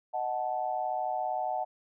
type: chord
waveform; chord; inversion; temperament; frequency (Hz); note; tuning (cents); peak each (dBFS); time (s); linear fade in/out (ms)
sine; D# diminished; none; equal with one note detuned; 622.3 / 740 / 872.9; D#5 / F#5 / A5; 0 / 0 / -14; -36 / -31 / -35; 0.13-1.65; 20
effects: none